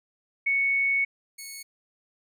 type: tone pair in turn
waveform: sine / 10% pulse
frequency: 2217 / 2206 Hz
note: C#7 / C#7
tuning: 0 / -9 cents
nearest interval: unison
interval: 9 cents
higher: first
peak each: -21 / -29 dBFS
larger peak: first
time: 0.46-1.05 / 1.38-1.63 s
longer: first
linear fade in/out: 10 ms
effects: none